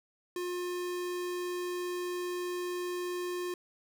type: tone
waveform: square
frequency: 356.5 Hz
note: F4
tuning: 36 cents sharp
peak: -34 dBFS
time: 0.36-3.54 s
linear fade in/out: 2 ms
effects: none